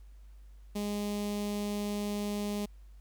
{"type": "tone with notch filter", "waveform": "sawtooth", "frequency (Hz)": 205.9, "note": "G#3", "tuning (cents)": -15, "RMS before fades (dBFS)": -34, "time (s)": [0.75, 2.66], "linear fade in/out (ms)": 10, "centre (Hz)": 1500, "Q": 0.86, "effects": ["added 50 Hz sine -49 dBFS peak until 3 s", "pink hiss -71 dBFS RMS until 3 s"]}